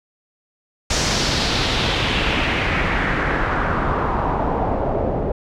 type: noise with low-pass filter sweep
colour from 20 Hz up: pink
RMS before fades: -20 dBFS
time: 0.9-5.32 s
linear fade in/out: 5 ms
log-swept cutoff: 6100 to 570 Hz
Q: 2.2
effects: none